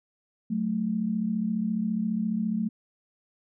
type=tone pair together; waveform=sine; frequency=185.49 / 220.1 Hz; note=F#3 / A3; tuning=+5 / +1 cents; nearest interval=minor third; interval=296 cents; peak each=-30 / -26 dBFS; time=0.5-2.69 s; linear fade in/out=10 ms; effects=none